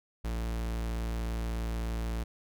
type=tone; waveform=45% pulse; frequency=56.6 Hz; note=A1; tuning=50 cents sharp; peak=-31 dBFS; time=0.24-2.24 s; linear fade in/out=10 ms; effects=none